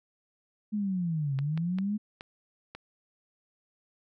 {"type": "linear two-way sweep", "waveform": "sine", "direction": "down then up", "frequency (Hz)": [215, 132.9, 215], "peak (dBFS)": -27, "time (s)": [0.72, 1.98], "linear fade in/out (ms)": 20, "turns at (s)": 1.36}
{"type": "clicks", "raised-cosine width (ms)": 0.3, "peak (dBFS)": -25, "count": 5, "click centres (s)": [1.389, 1.576, 1.786, 2.209, 2.75]}
{"effects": []}